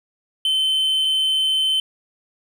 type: tone pair in turn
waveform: triangle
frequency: 3073 / 3073 Hz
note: G7 / G7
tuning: -35 / -35 cents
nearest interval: unison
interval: 0 cents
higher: neither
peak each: -15 dBFS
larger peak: neither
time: 0.45-1.05 / 1.05-1.8 s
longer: second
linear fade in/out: 2 ms
effects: none